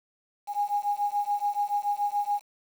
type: beating tone pair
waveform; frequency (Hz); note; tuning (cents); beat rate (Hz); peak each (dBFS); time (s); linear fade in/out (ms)
sine; 817 / 824; G#5 / G#5; -29 / -14; 7; -28; 0.47-2.42; 50
effects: 8-bit